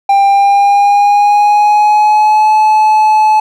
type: tone with pitch glide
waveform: triangle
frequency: 794 to 860.9 Hz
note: G5 to A5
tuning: +22 to -38 cents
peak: -3 dBFS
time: 0.09-3.4 s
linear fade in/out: 5 ms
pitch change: +140 cents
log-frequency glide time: 0.26-2.53 s
effects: none